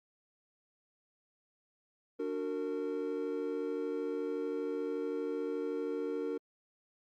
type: chord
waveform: triangle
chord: D augmented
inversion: none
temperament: just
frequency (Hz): 293.7 / 367.1 / 458.9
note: D4 / F#4 / A#4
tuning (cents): 0 / -14 / -27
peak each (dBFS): -37 / -38 / -34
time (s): 2.19-6.38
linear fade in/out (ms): 10
effects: Opus 48 kbps